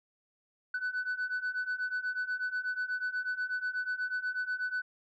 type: beating tone pair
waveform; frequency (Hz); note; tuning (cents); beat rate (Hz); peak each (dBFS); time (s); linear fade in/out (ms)
sine; 1492 / 1500.2; F#6 / F#6; +14 / +23; 8.2; -34 / -32; 0.74-4.82; 5
effects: tanh soft clip ceiling -28 dBFS